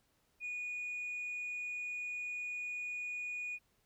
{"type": "tone", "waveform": "sine", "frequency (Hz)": 2458, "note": "D#7", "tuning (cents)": -22, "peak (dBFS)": -36, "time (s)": [0.4, 3.59], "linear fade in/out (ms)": 50, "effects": ["tanh soft clip ceiling -36 dBFS", "pink hiss -75 dBFS RMS until 3.85 s"]}